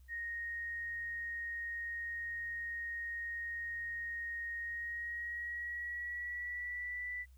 sine tone with pitch glide, 1864.7 to 1975.6 Hz, A#6 to B6, 0 to 0 cents, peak -38 dBFS, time 0.08-7.26 s, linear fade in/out 50 ms, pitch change +100 cents, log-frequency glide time 4.59-7.1 s, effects added 64 Hz sine -56 dBFS peak until 7.37 s + white hiss -75 dBFS RMS until 7.37 s

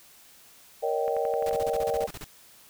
sine chord, Eb dominant seventh, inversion second, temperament just, 466.7 / 560 / 622.3 / 777.8 Hz, Bb4 / Db5 / Eb5 / G5, +2 / +18 / 0 / -14 cents, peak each -28 / -31 / -31 / -31 dBFS, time 0.82-2.07 s, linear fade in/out 20 ms
click train, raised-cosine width 0.5 ms, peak -26 dBFS, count 6, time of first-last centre 1.08-1.511 s, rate 11.6 Hz
pink noise bursts, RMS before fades -39 dBFS, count 12, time 1.46-2.244 s, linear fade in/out 2 ms, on 36 ms, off 32 ms
effects white hiss -54 dBFS RMS until 2.69 s

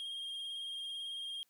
triangle tone with vibrato, 3226 Hz, G7, 49 cents sharp, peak -38 dBFS, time 0-1.43 s, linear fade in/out 0 ms, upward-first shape sine, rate 18 Hz, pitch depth 23 cents each way, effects white hiss -75 dBFS RMS until 1.49 s

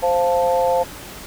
sine chord, F major, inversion second, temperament equal, 523.3 / 698.5 / 880 Hz, C5 / F5 / A5, 0 / 0 / 0 cents, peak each -17 / -21 / -21 dBFS, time 0.02-0.84 s, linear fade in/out 20 ms, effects pink hiss -36 dBFS RMS until 1.26 s

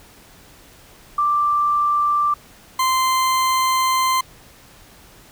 sine / 40% pulse tone pair in turn, 1177 / 1039.8 Hz, D6 / C6, +3 / -11 cents, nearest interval major second, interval 214 cents, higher first, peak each -15 dBFS, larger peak neither, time 1.18-2.34 / 2.79-4.21 s, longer second, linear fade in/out 5 ms, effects pink hiss -47 dBFS RMS until 5.31 s

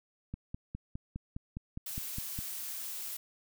click train, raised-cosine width 5 ms, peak -26 dBFS, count 11, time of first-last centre 0.34-2.389 s, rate 4.88 Hz
blue noise, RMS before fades -40 dBFS, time 1.86-3.17 s, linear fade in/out 5 ms
effects none

